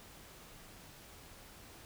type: silence
effects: pink hiss -55 dBFS RMS until 1.85 s